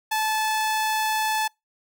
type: tone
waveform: sawtooth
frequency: 869 Hz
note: A5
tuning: 22 cents flat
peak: -18 dBFS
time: 0.11-1.48 s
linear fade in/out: 10 ms
effects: noise-tail reverb RT60 0.2 s tail -26 dB re dry